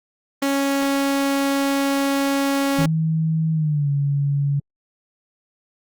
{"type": "tone", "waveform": "sawtooth", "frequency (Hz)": 276.8, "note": "C#4", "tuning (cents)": -2, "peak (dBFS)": -14, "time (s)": [0.42, 2.86], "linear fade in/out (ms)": 5}
{"type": "tone with pitch glide", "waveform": "sine", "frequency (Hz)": [160, 141.72], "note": ["D#3", "C#3"], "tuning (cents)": [49, 39], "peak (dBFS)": -17, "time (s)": [2.78, 4.6], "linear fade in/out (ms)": 10, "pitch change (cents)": -210, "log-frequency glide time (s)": [3.53, 3.89]}
{"effects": ["Opus 24 kbps"]}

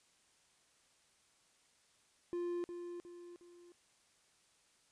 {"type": "tone with echo", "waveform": "triangle", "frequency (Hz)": 349.2, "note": "F4", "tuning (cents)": 0, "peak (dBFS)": -34, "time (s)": [2.33, 2.64], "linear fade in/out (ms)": 0, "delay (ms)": 360, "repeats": 3, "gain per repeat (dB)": -7, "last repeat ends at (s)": 3.72, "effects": ["white hiss -71 dBFS RMS until 4.91 s", "resampled to 22050 Hz"]}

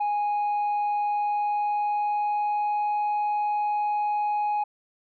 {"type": "tone with pitch glide", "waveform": "sine", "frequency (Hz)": [828, 834.2], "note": ["G#5", "G#5"], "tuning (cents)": [-5, 7], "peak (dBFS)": -20, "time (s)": [0, 4.64], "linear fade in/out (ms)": 10, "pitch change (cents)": 12, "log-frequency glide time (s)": [1.02, 2.98], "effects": ["tanh soft clip ceiling -22 dBFS"]}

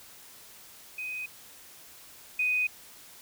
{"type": "tone pair in turn", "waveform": "sine", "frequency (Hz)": [2506, 2495], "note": ["D#7", "D#7"], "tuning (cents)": [12, 4], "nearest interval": "unison", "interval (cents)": 8, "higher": "first", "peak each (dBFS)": [-33, -24], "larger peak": "second", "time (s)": [[0.98, 1.26], [2.39, 2.67]], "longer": "neither", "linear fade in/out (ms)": 5, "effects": ["white hiss -51 dBFS RMS until 3.21 s"]}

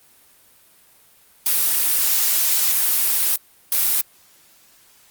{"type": "noise bursts at uneven times", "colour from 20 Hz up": "blue", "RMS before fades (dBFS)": -18, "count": 2, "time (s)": [[1.46, 3.36], [3.72, 4.01]], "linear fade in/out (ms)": 2, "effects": ["white hiss -53 dBFS RMS until 5.1 s", "Opus 32 kbps"]}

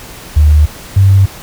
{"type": "tone pair in turn", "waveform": "sine", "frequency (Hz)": [75.2, 97.35], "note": ["D2", "G2"], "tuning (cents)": [42, -12], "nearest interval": "major third", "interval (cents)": 446, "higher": "second", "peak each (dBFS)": -3, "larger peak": "neither", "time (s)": [[0.36, 0.66], [0.96, 1.26]], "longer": "neither", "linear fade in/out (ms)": 10, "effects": ["pink hiss -31 dBFS RMS until 1.42 s"]}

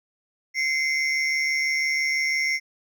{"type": "tone cluster", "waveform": "triangle", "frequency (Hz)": [2072, 2218, 5500], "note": ["C7", "C#7", "F8"], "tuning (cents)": [-17, 0, -27], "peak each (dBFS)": [-21, -27, -30], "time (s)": [0.54, 2.6], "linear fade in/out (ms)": 50, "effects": []}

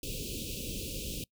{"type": "band-stop noise", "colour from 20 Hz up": "pink", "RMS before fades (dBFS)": -38, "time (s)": [0.03, 1.24], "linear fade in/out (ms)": 2, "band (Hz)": [550, 2500], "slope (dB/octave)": 96, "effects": ["noise-tail reverb RT60 0.1 s tail -24 dB re dry"]}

